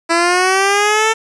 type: linear sweep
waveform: 10% pulse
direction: up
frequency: 330.8 to 448.5 Hz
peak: -3 dBFS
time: 0.09-1.14 s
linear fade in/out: 20 ms
effects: resampled to 22050 Hz + 7-bit